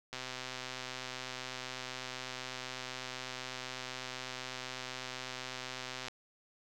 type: click train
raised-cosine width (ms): 0.2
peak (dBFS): -23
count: 763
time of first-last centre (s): 0.13-6.083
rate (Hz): 128
effects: none

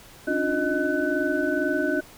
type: tone cluster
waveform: sine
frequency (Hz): 279.6 / 301.8 / 355.2 / 621 / 1502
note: C#4 / D4 / F4 / D#5 / F#6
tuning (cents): +15 / +47 / +29 / -3 / +26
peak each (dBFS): -28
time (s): 0.27-2.01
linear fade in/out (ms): 10
effects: pink hiss -48 dBFS RMS until 2.17 s

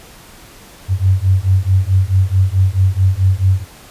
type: beating tone pair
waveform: sine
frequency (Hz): 92.5 / 97.1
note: F#2 / G2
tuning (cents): 0 / -16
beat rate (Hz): 4.6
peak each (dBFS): -13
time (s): 0.88-3.65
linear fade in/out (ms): 50
effects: pink hiss -40 dBFS RMS until 3.9 s + resampled to 32000 Hz

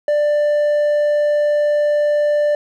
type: tone with hard clipping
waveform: sine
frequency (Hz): 591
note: D5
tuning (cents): +11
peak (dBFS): -14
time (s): 0.08-2.55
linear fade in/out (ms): 2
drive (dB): 3
effects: none

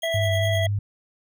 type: tone with tremolo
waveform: sawtooth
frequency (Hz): 3246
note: G#7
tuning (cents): -40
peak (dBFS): -29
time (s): 0.02-0.66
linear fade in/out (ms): 2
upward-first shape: sine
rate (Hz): 9.8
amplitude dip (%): 75
type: harmonic tone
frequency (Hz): 659.3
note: E5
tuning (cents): 0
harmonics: 1 / 3 / 5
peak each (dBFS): -24 / -29 / -31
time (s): 0.03-0.67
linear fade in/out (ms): 5
type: tone with vibrato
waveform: sine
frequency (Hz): 100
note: G2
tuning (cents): +35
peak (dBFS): -21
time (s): 0.14-0.79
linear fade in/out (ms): 5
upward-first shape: square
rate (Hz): 3.7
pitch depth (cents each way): 29
effects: none

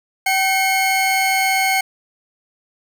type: tone pair together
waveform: 40% pulse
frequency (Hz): 767.6 / 2171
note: G5 / C#7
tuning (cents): -37 / -37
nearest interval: octave + tritone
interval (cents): 1800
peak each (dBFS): -17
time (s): 0.26-1.81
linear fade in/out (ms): 5
effects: none

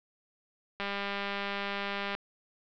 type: click train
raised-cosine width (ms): 0.3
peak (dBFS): -18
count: 271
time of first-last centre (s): 0.8-2.15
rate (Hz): 200
effects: low-pass 4000 Hz 12 dB/octave

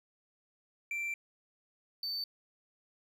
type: tone pair in turn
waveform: triangle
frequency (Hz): 2349 / 4551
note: D7 / C#8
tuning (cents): 0 / +45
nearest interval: major seventh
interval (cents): 1145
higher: second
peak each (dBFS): -32 / -33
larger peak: first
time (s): 0.91-1.14 / 2.03-2.24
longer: first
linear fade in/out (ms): 2
effects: none

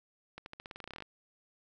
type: accelerating click train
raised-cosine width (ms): 0.3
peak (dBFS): -28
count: 16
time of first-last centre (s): 0.38-1.023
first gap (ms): 81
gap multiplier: 0.9
effects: none

